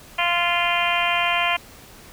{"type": "harmonic tone", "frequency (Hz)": 347.1, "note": "F4", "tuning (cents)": -11, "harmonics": [2, 3, 4, 5, 6, 7, 8, 9], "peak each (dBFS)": [-25, -25, -30, -30, -27, -25, -27, -28], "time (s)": [0.18, 1.57], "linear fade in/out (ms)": 10, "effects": ["pink hiss -45 dBFS RMS until 2.12 s"]}